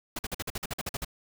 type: noise bursts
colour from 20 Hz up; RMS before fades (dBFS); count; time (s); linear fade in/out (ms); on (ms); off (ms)
pink; -33; 12; 0.16-1.048; 5; 30; 48
effects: none